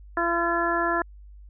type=harmonic tone with a mistuned harmonic; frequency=340 Hz; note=F4; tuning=46 cents flat; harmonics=1 / 2 / 3 / 4 / 5; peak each=-28 / -28 / -28 / -28 / -28 dBFS; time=0.17-1.02 s; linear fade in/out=2 ms; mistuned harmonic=5; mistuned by=+16 cents; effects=added 50 Hz sine -43 dBFS peak until 1.49 s